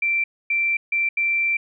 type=tone bursts at uneven times; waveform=sine; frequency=2349 Hz; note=D7; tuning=in tune; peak=-18 dBFS; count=4; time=0.02-0.24 / 0.5-0.77 / 0.92-1.09 / 1.17-1.57 s; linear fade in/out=5 ms; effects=none